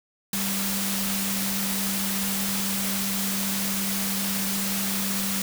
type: tone in noise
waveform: sine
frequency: 196 Hz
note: G3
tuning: in tune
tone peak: -29 dBFS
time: 0.33-5.42 s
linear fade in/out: 2 ms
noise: white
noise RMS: -28 dBFS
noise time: 0.33-5.42 s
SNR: -4 dB
effects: none